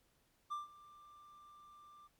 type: tone with ADSR envelope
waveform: triangle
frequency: 1184 Hz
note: D6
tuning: 14 cents sharp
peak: -35 dBFS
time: 0.5-2.08 s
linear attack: 21 ms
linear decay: 150 ms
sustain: -20 dB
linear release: 17 ms
effects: pink hiss -75 dBFS RMS until 2.19 s + MP3 96 kbps